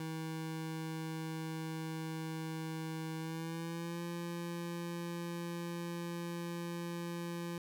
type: tone with pitch glide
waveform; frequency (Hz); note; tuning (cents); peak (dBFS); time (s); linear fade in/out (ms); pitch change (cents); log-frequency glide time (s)
25% pulse; 160 to 171.48; D#3 to F3; +49 to -31; -35; 0-7.58; 2; +120; 3.17-4.02
effects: none